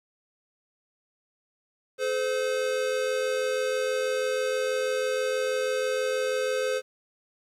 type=tone pair together; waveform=square; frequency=428.8 / 515 Hz; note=A4 / C5; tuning=-45 / -28 cents; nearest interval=minor third; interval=317 cents; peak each=-31 / -27 dBFS; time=1.98-6.82 s; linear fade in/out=50 ms; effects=low-pass 9000 Hz 12 dB/octave + 10-bit